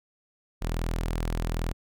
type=tone; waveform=sawtooth; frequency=41.2 Hz; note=E1; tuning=in tune; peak=-23 dBFS; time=0.61-1.73 s; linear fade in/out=20 ms; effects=none